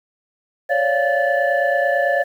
sine tone cluster, 550 / 579 / 695 / 1743 Hz, C#5 / D5 / F5 / A6, -14 / -25 / -9 / -17 cents, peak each -20 dBFS, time 0.69-2.24 s, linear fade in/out 20 ms, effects tanh soft clip ceiling -8 dBFS + 8-bit

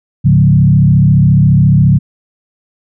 sine tone with frequency modulation, 142.2 Hz, C#3, 45 cents sharp, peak -4 dBFS, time 0.24-1.99 s, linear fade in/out 20 ms, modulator 34.4 Hz, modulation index 1.2, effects none

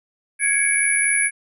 sine tone cluster, 1664 / 2213 / 2297 / 10270 Hz, G#6 / C#7 / D7 / E9, +3 / -3 / -39 / -46 cents, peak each -23 / -23 / -24 / -19 dBFS, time 0.39-1.31 s, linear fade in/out 50 ms, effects none

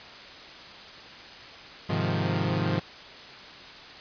sawtooth chord, F minor seventh, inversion first, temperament equal, 103.83 / 130.81 / 155.56 / 174.61 Hz, Ab2 / C3 / Eb3 / F3, 0 / 0 / 0 / 0 cents, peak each -26 / -28 / -26 / -26 dBFS, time 1.89-2.8 s, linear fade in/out 10 ms, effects white hiss -44 dBFS RMS until 4 s + resampled to 11025 Hz

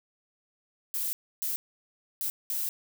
violet noise bursts at uneven times, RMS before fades -31 dBFS, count 4, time 0.94-1.13 / 1.42-1.56 / 2.21-2.3 / 2.5-2.69 s, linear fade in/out 0 ms, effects none

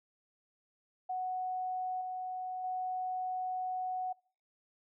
sine tone with level steps, 740 Hz, F#5, in tune, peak -33 / -36 / -33 dBFS, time 1.09-4.13 s, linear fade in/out 10 ms, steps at 2.01 / 2.64 s, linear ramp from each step 2 ms, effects noise-tail reverb RT60 0.5 s tail -25 dB re dry

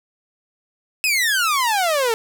sawtooth exponential sweep, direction down, 2619 to 437.6 Hz, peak -13 dBFS, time 1.04-2.14 s, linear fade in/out 0 ms, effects none

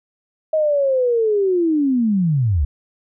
sine linear sweep, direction down, 635 to 63.8 Hz, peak -14 dBFS, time 0.53-2.65 s, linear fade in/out 5 ms, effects none

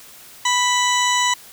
harmonic tone with a mistuned harmonic, 987 Hz, B5, 1 cent flat, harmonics 1 / 2 / 3 / 4 / 6 / 7 / 8, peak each -19 / -22 / -24 / -25 / -27 / -27 / -28 dBFS, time 0.45-1.34 s, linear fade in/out 5 ms, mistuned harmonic 3, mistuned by +15 cents, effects white hiss -43 dBFS RMS until 1.52 s

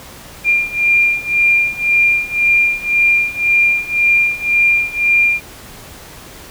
sine beating tone pair, 2395 / 2396.9 Hz, D7 / D7, +33 / +35 cents, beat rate 1.9 Hz, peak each -15 / -13 dBFS, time 0.44-5.41 s, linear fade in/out 50 ms, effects pink hiss -36 dBFS RMS until 6.5 s

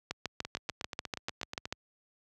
two click trains, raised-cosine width 0.2 ms, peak -20 / -16 dBFS, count 11 / 12, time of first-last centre 0.45-1.655 / 0.11-1.725 s, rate 8.3 / 6.81 Hz, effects high-pass 60 Hz 12 dB/octave

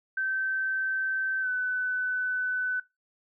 sine tone with pitch glide, 1546 to 1503.7 Hz, G6 to F#6, -24 to +28 cents, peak -26 dBFS, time 0.17-2.8 s, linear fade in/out 5 ms, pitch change -48 cents, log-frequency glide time 1.41-1.48 s, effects noise-tail reverb RT60 0.2 s tail -20 dB re dry

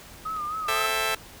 sine tone with vibrato, 1244.5 Hz, D#6, in tune, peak -28 dBFS, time 0.25-0.87 s, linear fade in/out 10 ms, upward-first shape sine, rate 3.8 Hz, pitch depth 71 cents each way
clicks, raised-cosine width 0.2 ms, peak -30 dBFS, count 2, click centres 0.365 / 0.372 s
10% pulse chord, A minor seventh, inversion none, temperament just, 440 / 528 / 660 / 792 Hz, A4 / C5 / E5 / G5, 0 / +16 / +2 / +18 cents, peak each -21 / -26 / -21 / -26 dBFS, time 0.68-1.15 s, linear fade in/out 5 ms
effects pink hiss -46 dBFS RMS until 1.4 s

